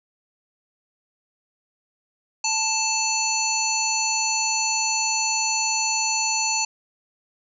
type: harmonic tone with a mistuned harmonic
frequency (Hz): 880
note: A5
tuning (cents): 0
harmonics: 1 / 3 / 5 / 7 / 8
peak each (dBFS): -27 / -27 / -27 / -27 / -27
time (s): 2.44-6.65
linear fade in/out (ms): 5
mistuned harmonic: 7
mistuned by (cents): -16
effects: none